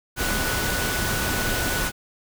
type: tone in noise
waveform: sine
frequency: 1480 Hz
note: F#6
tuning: in tune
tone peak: -29 dBFS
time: 0.16-1.92 s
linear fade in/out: 50 ms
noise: pink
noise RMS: -25 dBFS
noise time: 0.16-1.92 s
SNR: -7 dB
effects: none